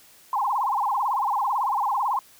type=tone with vibrato; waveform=sine; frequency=932.3 Hz; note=A#5; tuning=in tune; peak=-21 dBFS; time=0.33-2.19 s; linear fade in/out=2 ms; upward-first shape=sine; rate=18 Hz; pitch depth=270 cents each way; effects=white hiss -53 dBFS RMS until 2.39 s